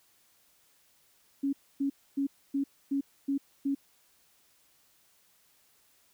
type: tone bursts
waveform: sine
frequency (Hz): 277.2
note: C#4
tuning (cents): 0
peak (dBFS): -26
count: 7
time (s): 1.43-3.75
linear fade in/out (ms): 10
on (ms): 100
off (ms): 270
effects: white hiss -66 dBFS RMS until 6.13 s